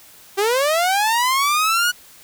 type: linear sweep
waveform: sawtooth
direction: up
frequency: 382.2 to 1471 Hz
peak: -12 dBFS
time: 0.37-1.92 s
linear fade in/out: 20 ms
effects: white hiss -46 dBFS RMS until 2.23 s